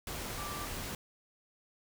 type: tone in noise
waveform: sine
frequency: 1174.7 Hz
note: D6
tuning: in tune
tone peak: -42 dBFS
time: 0.38-0.65 s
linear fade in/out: 2 ms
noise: pink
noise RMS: -40 dBFS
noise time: 0.07-0.95 s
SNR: -5 dB
effects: none